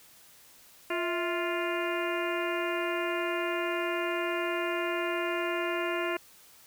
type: harmonic tone with a mistuned harmonic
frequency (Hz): 349.2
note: F4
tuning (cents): 0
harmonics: 1 / 2 / 3 / 4 / 5 / 6 / 7 / 8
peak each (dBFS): -32 / -35 / -37 / -38 / -39 / -40 / -40 / -41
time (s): 0.9-6.17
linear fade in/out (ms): 5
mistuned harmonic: 2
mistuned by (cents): -100
effects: white hiss -56 dBFS RMS until 6.66 s